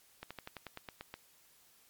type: slowing click train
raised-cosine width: 0.3 ms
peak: -27 dBFS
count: 10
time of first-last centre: 0.23-1.14 s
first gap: 76 ms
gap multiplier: 1.07
effects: white hiss -65 dBFS RMS until 1.89 s + MP3 96 kbps